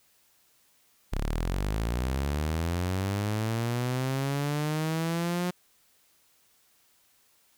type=linear sweep; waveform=sawtooth; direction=up; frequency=31.97 to 180 Hz; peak=-23 dBFS; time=1.12-5.51 s; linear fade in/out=10 ms; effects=white hiss -65 dBFS RMS until 7.57 s